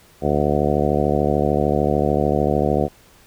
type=harmonic tone; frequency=73.42 Hz; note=D2; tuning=in tune; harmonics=1 / 2 / 3 / 4 / 5 / 6 / 7 / 8 / 9 / 10; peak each=-26 / -24 / -24 / -27 / -24 / -24 / -24 / -28 / -26 / -26 dBFS; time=0.21-2.89 s; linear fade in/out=50 ms; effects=pink hiss -51 dBFS RMS until 3.26 s